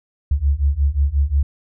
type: beating tone pair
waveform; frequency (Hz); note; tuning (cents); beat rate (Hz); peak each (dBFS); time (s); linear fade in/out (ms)
sine; 67.9 / 73.5; C#2 / D2; -35 / +2; 5.6; -18 / -17; 0.31-1.43; 5
effects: none